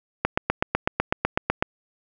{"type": "click train", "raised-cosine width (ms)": 0.5, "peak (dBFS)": -4, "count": 12, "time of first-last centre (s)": [0.25, 1.625], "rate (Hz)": 8, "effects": []}